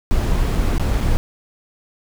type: noise with dropouts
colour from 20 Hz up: brown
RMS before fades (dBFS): -17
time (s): 0.11-1.17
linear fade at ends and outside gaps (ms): 0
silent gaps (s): 0.551-0.555 / 0.781-0.797 / 1.006-1.01
effects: none